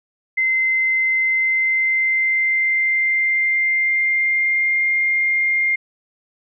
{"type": "tone with pitch glide", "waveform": "sine", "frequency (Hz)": [2068, 2115], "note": ["C7", "C7"], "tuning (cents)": [-21, 18], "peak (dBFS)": -15, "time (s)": [0.37, 5.76], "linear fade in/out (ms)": 10, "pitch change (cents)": 39, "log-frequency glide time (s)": [1.22, 4.9], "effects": []}